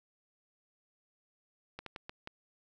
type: slowing click train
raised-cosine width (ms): 0.3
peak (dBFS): -26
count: 5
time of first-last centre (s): 1.79-2.274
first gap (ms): 73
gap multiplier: 1.35
effects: none